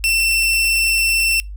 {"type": "tone", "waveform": "sawtooth", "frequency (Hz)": 2691, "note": "E7", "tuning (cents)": 35, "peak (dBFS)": -11, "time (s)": [0.04, 1.4], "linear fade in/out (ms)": 0, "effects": ["noise-tail reverb RT60 0.2 s tail -25 dB re dry", "added 50 Hz sine -28 dBFS peak until 1.56 s"]}